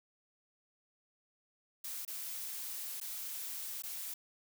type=noise with dropouts; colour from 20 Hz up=blue; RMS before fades=-42 dBFS; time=1.84-4.14 s; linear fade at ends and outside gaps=5 ms; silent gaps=2.051-2.077 / 3.002-3.012 / 3.822-3.835 s; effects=none